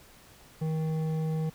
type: tone with hard clipping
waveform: sine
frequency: 158.3 Hz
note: D#3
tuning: 30 cents sharp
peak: -29 dBFS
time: 0.61-1.5 s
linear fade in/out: 10 ms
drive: 9 dB
effects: pink hiss -55 dBFS RMS until 1.54 s